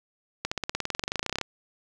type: accelerating click train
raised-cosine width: 0.2 ms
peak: -11 dBFS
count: 23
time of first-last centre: 0.45-1.413 s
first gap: 65 ms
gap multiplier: 0.96
effects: none